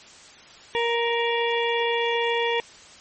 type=harmonic tone with a mistuned harmonic; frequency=467.8 Hz; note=A#4; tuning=6 cents sharp; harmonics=1 / 2 / 4 / 5 / 6 / 7; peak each=-24 / -27 / -30 / -31 / -32 / -32 dBFS; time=0.75-2.6 s; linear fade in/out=0 ms; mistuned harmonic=7; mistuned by=+58 cents; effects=white hiss -47 dBFS RMS until 3 s + MP3 32 kbps